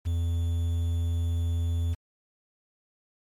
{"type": "tone with quantisation", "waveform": "triangle", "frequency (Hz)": 84.5, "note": "E2", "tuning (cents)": 43, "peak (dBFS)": -22, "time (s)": [0.05, 1.95], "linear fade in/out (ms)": 20, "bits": 8, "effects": ["MP3 64 kbps"]}